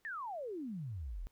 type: exponential sweep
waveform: sine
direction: down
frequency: 1864.7 to 34.79 Hz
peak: -39 dBFS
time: 0.05-1.27 s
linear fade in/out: 0 ms
effects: pink hiss -75 dBFS RMS until 1.31 s